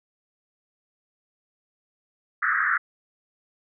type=band-pass noise; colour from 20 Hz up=white; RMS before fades=-23 dBFS; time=2.42-2.78 s; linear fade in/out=10 ms; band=1200 to 1900 Hz; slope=96 dB/octave; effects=none

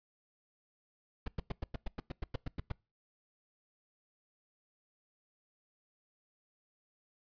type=noise bursts; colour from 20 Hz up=brown; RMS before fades=-35 dBFS; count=13; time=1.26-2.72 s; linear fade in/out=5 ms; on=20 ms; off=100 ms; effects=noise-tail reverb RT60 0.3 s tail -25 dB re dry + resampled to 11025 Hz

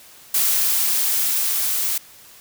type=noise with level ramp; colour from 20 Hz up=blue; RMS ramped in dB=-18 to -22 dBFS; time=0.34-1.98 s; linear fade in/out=5 ms; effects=white hiss -46 dBFS RMS until 2.4 s

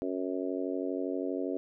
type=harmonic tone; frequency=92.5 Hz; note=F#2; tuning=in tune; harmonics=3 / 4 / 5 / 6 / 7; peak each=-34 / -36 / -38 / -40 / -41 dBFS; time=0.02-1.57 s; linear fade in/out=0 ms; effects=none

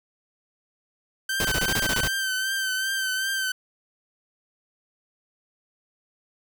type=tone with vibrato; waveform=sawtooth; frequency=1549 Hz; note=G6; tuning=21 cents flat; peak=-21 dBFS; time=1.29-3.52 s; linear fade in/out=5 ms; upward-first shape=triangle; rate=2.6 Hz; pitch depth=44 cents each way
type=noise bursts; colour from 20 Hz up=pink; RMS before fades=-26 dBFS; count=10; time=1.4-2.078 s; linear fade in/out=2 ms; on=48 ms; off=22 ms
effects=none

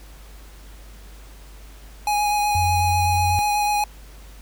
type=tone with vibrato; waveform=square; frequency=830.6 Hz; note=G#5; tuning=in tune; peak=-19 dBFS; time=2.07-3.84 s; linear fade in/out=2 ms; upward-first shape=triangle; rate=8.1 Hz; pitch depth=17 cents each way
type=tone with pitch glide; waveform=sine; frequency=88.7 to 89.32 Hz; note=F2 to F2; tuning=+27 to +39 cents; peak=-21 dBFS; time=2.55-3.39 s; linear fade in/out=0 ms; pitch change=+12 cents; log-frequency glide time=2.81-3.05 s
effects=added 50 Hz sine -40 dBFS peak until 4.41 s + pink hiss -49 dBFS RMS until 4.41 s

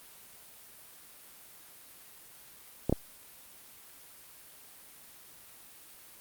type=clicks; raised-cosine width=2 ms; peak=-13 / -11 dBFS; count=2; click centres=2.896 / 2.926 s; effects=white hiss -53 dBFS RMS until 6.2 s + Opus 32 kbps

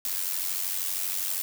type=noise with amplitude modulation; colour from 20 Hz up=blue; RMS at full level=-27 dBFS; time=0.05-1.42 s; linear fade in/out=0 ms; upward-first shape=sine; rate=92.7 Hz; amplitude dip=65%; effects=none

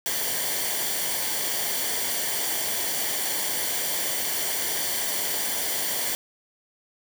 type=noise with comb filter; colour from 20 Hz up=white; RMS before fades=-27 dBFS; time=0.06-6.15 s; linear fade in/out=0 ms; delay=0.77 ms; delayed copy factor=-0.6; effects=none

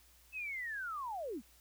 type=linear sweep; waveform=sine; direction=down; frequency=2637 to 192.4 Hz; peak=-38 dBFS; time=0.32-1.42 s; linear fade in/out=50 ms; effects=added 60 Hz sine -66 dBFS peak until 1.6 s + white hiss -65 dBFS RMS until 1.6 s

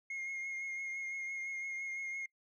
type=tone with vibrato; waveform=sine; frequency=2145 Hz; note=C7; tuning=42 cents sharp; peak=-35 dBFS; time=0.1-2.26 s; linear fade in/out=5 ms; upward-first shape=triangle; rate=5.9 Hz; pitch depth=26 cents each way; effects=noise-tail reverb RT60 0.1 s tail -26 dB re dry + tanh soft clip ceiling -37 dBFS

